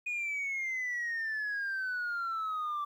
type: exponential sweep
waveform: sine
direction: down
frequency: 2473 to 1162 Hz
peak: -30 dBFS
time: 0.06-2.85 s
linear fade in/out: 10 ms
effects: tanh soft clip ceiling -30 dBFS + 11-bit